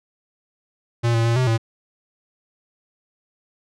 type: tone with pitch steps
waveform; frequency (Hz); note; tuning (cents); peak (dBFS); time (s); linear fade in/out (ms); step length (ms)
square; 117.6 / 114.9 / 116.5 / 128.2 / 113.6; A#2 / A#2 / A#2 / C3 / A#2; +16 / -25 / -1 / -35 / -44; -17; 1.03-1.58; 20; 110
effects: low-pass 7000 Hz 12 dB/octave